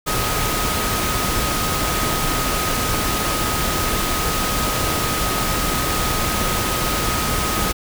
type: tone in noise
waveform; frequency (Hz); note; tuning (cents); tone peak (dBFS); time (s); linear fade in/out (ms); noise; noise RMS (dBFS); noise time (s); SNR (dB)
sine; 1258; D#6; +19; -26; 0.06-7.73; 20; pink; -21; 0.06-7.73; -8
effects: none